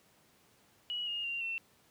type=tone with pitch steps; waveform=sine; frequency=2920 / 2845 / 2772 / 2701 Hz; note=F#7 / F7 / F7 / E7; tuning=-24 / +31 / -14 / +42 cents; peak=-34 dBFS; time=0.9-1.58 s; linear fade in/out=0 ms; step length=170 ms; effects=pink hiss -66 dBFS RMS until 1.9 s + high-pass 100 Hz 12 dB/octave